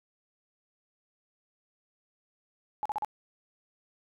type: tone bursts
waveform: sine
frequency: 846 Hz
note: G#5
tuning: 32 cents sharp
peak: -28 dBFS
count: 4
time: 2.83-3.047 s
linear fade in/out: 0 ms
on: 25 ms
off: 39 ms
effects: none